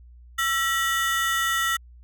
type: ring-modulated tone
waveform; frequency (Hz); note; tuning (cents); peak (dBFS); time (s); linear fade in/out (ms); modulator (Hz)
35% pulse; 1628; G#6; -35; -17; 0.38-1.77; 10; 290
effects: added 60 Hz sine -45 dBFS peak until 2.03 s